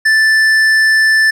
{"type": "tone with tanh clipping", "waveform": "triangle", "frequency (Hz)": 1760, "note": "A6", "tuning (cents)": 0, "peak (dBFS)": -9, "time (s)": [0.05, 1.31], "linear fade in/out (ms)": 10, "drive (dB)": 14, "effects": []}